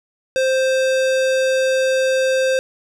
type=tone with low-pass filter; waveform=square; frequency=524 Hz; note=C5; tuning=2 cents sharp; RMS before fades=-17 dBFS; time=0.36-2.59 s; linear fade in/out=0 ms; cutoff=7700 Hz; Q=0.72; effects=none